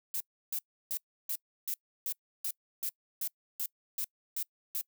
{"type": "noise bursts", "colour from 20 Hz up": "violet", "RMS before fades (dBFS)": -34, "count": 13, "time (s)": [0.14, 4.812], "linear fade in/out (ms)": 2, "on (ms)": 64, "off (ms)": 320, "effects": ["noise-tail reverb RT60 0.1 s tail -25 dB re dry"]}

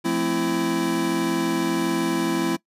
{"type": "chord", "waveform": "square", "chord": "F major seventh", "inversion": "none", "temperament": "equal with one note detuned", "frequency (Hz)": [174.61, 220, 261.6, 333.8], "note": ["F3", "A3", "C4", "E4"], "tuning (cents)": [0, 0, 0, 22], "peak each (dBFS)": [-30, -30, -28, -24], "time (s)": [0.04, 2.57], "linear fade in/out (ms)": 20, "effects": ["noise-tail reverb RT60 0.1 s tail -21 dB re dry", "resampled to 32000 Hz"]}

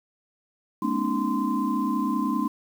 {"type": "tone cluster", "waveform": "sine", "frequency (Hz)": [209.9, 239.8, 274.7, 305.1, 1036], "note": ["G#3", "A#3", "C#4", "D#4", "C6"], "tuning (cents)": [19, 49, -16, -34, -17], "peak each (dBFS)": -29, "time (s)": [0.82, 2.48], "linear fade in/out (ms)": 5, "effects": ["8-bit"]}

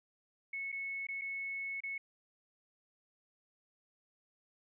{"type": "tone with dropouts", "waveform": "sine", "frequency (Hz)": 2200, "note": "C#7", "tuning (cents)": -14, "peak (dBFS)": -37, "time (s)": [0.53, 1.98], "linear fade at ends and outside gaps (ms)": 5, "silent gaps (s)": [[0.719, 0.725], [1.069, 1.086], [1.213, 1.217], [1.805, 1.835]], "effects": []}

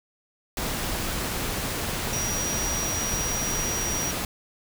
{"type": "tone in noise", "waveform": "sine", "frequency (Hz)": 5760, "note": "F#8", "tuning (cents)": -47, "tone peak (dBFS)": -28, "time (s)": [2.13, 4.11], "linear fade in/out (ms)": 2, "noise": "pink", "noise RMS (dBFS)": -29, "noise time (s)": [0.57, 4.25], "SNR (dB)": -2, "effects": []}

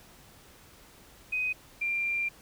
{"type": "tone pair in turn", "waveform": "sine", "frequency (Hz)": [2506, 2379], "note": ["D#7", "D7"], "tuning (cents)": [12, 22], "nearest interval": "minor second", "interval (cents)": 90, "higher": "first", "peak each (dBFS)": -27, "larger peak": "neither", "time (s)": [[1.32, 1.53], [1.81, 2.29]], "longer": "second", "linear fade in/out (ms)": 10, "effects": ["pink hiss -55 dBFS RMS until 2.41 s"]}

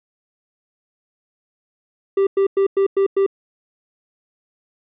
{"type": "tone bursts", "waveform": "triangle", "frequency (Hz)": 392, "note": "G4", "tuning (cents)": 0, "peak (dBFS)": -11, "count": 6, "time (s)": [2.17, 3.264], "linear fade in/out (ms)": 5, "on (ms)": 99, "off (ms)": 100, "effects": ["resampled to 8000 Hz"]}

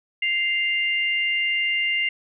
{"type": "tone pair together", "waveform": "sine", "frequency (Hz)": [2093, 2794], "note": ["C7", "F7"], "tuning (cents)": [0, 0], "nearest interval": "perfect fourth", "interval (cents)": 500, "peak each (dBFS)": [-22, -24], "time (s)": [0.22, 2.09], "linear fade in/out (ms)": 5, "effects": []}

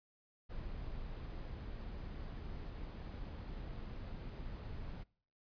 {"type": "noise", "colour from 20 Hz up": "brown", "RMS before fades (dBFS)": -45, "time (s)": [0.49, 5.04], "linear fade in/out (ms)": 20, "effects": ["noise-tail reverb RT60 0.5 s tail -24 dB re dry", "resampled to 11025 Hz"]}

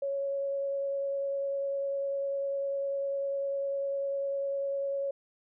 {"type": "tone with vibrato", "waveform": "sine", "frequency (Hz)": 554.4, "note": "C#5", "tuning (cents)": 0, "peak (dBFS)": -29, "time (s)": [0.02, 5.11], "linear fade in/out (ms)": 5, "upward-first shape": "triangle", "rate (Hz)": 10, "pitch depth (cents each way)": 11, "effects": []}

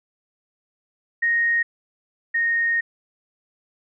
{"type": "tone pair in turn", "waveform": "sine", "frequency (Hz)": [1864.7, 1855.1], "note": ["A#6", "A#6"], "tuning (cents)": [0, -9], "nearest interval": "unison", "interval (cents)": 9, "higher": "first", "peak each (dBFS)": [-17, -18], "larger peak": "first", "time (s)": [[1.22, 1.63], [2.34, 2.81]], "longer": "second", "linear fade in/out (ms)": 10, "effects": []}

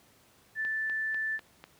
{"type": "tone", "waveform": "sine", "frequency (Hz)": 1760, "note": "A6", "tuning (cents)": 0, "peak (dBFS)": -29, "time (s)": [0.55, 1.4], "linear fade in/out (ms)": 50}
{"type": "click train", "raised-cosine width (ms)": 0.3, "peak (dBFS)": -29, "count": 5, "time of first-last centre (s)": [0.65, 1.64], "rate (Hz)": 4.04}
{"effects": ["pink hiss -62 dBFS RMS until 1.79 s", "high-pass 80 Hz 12 dB/octave"]}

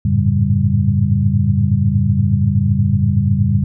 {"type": "tone cluster", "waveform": "sine", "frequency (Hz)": [90.6, 103.7, 112, 140.8, 195.9], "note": ["F#2", "G#2", "A2", "C#3", "G3"], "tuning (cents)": [-36, -2, 31, 27, -1], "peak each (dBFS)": -18, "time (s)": [0.05, 3.64], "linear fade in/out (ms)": 5, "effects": []}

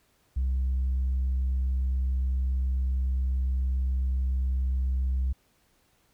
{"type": "tone with tanh clipping", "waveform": "triangle", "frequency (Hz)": 64.8, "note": "C2", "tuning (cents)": -16, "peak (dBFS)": -24, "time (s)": [0.36, 5.33], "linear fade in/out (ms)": 10, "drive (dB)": 6, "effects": ["pink hiss -67 dBFS RMS until 6.13 s"]}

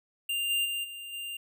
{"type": "tone with level steps", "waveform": "square", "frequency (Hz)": 2794, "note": "F7", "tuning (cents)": 0, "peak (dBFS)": [-29, -26, -31, -40, -36], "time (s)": [0.29, 1.37], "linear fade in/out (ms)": 5, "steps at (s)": [0.49, 0.64, 0.83, 1.12], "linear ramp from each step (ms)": 20, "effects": []}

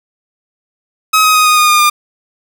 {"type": "tone with pitch steps", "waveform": "sawtooth", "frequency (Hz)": [1273, 1261.3, 1249.7, 1238.2, 1226.8, 1215.5, 1204.3], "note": ["D#6", "D#6", "D#6", "D#6", "D#6", "D#6", "D6"], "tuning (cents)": [39, 23, 7, -9, -25, -41, 43], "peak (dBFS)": -3, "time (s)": [1.13, 1.9], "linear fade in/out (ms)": 10, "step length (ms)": 110, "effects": []}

